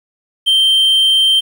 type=tone; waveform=triangle; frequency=3136 Hz; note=G7; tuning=in tune; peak=-7 dBFS; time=0.46-1.41 s; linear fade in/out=20 ms; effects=8-bit